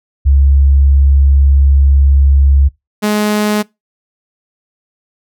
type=tone pair in turn; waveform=sine / sawtooth; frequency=69.1 / 210.3 Hz; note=C#2 / G#3; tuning=-5 / +22 cents; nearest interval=octave + perfect fifth; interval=1927 cents; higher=second; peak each=-5 / -7 dBFS; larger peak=first; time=0.25-2.69 / 3.02-3.63 s; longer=first; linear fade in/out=20 ms; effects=noise-tail reverb RT60 0.2 s tail -23 dB re dry